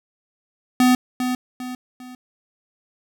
square tone with echo, 251.4 Hz, B3, 31 cents sharp, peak -13 dBFS, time 0.8-0.95 s, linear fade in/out 2 ms, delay 400 ms, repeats 3, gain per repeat -8 dB, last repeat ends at 2.15 s, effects none

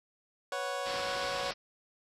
25% pulse chord, B suspended second, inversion none, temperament equal, 493.9 / 554.4 / 740 Hz, B4 / C#5 / F#5, 0 / 0 / 0 cents, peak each -37 / -32 / -35 dBFS, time 0.52-1.51 s, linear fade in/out 2 ms
white low-pass noise, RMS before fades -40 dBFS, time 0.85-1.54 s, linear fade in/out 20 ms, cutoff 5500 Hz, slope 96 dB/octave
effects low-pass 9000 Hz 12 dB/octave

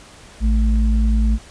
sine tone pair together, 55 / 220 Hz, A1 / A3, 0 / 0 cents, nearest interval 2 octaves, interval 2400 cents, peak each -13 / -22 dBFS, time 0.4-1.39 s, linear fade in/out 50 ms, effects pink hiss -43 dBFS RMS until 1.5 s + resampled to 22050 Hz

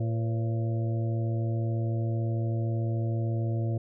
harmonic tone with a mistuned harmonic, 113.5 Hz, A#2, 46 cents flat, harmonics 1 / 2 / 3 / 4 / 5 / 6, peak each -26 / -39 / -37 / -45 / -42 / -44 dBFS, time 0-3.78 s, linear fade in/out 5 ms, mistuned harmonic 4, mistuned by +130 cents, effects none

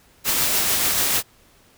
white noise with tremolo, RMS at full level -19 dBFS, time 0.24-1.23 s, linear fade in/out 50 ms, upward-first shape triangle, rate 6.8 Hz, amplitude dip 30%, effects pink hiss -55 dBFS RMS until 1.77 s

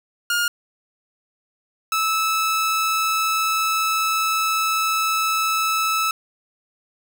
sawtooth tone pair in turn, 1418 / 1307.3 Hz, F6 / E6, +26 / -15 cents, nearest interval minor second, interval 141 cents, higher first, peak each -15 dBFS, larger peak neither, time 0.3-0.48 / 1.92-6.11 s, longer second, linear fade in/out 2 ms, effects none

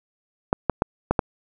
clicks, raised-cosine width 1 ms, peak -4 dBFS, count 5, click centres 0.529 / 0.697 / 0.821 / 1.11 / 1.192 s, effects none

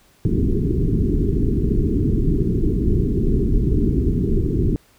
pink low-pass noise, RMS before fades -18 dBFS, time 0.25-4.76 s, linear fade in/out 0 ms, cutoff 420 Hz, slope 96 dB/octave, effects pink hiss -55 dBFS RMS until 4.98 s

